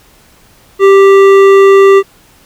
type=tone with hard clipping; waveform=sine; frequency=392 Hz; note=G4; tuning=in tune; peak=-3 dBFS; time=0.79-2.03 s; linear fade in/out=50 ms; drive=12 dB; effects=pink hiss -44 dBFS RMS until 2.45 s